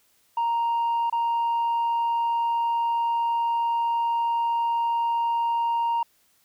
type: tone with dropouts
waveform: sine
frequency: 932.3 Hz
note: A#5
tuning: in tune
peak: -19 dBFS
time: 0.37-6.03 s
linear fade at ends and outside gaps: 5 ms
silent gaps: 1.099-1.125 s
effects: tanh soft clip ceiling -20 dBFS + white hiss -64 dBFS RMS until 6.44 s